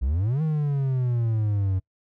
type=exponential two-way sweep; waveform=triangle; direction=up then down; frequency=58.27 to 160 to 92.6 Hz; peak=-19 dBFS; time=0.01-1.8 s; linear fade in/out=20 ms; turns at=0.42 s; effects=noise-tail reverb RT60 0.1 s tail -24 dB re dry